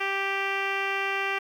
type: tone with low-pass filter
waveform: 10% pulse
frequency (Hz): 392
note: G4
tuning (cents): 0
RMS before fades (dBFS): -28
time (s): 0-1.39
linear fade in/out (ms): 10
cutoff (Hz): 2700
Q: 2.7
effects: 9-bit